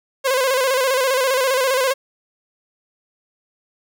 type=tone with vibrato; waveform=sawtooth; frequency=523.3 Hz; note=C5; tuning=in tune; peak=-12 dBFS; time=0.24-1.94 s; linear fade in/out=20 ms; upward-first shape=square; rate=15 Hz; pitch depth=61 cents each way; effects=none